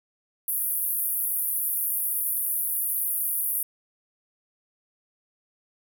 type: band-pass noise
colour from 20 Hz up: white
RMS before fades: -27 dBFS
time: 0.48-3.63 s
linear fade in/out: 2 ms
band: 10000 to 16000 Hz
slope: 96 dB/octave
effects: none